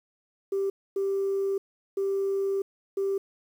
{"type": "tone bursts at uneven times", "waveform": "sine", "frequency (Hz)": 392, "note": "G4", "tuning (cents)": 0, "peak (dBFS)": -23, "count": 4, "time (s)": [[0.52, 0.7], [0.96, 1.58], [1.97, 2.62], [2.97, 3.18]], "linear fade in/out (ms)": 5, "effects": ["tanh soft clip ceiling -21 dBFS", "9-bit"]}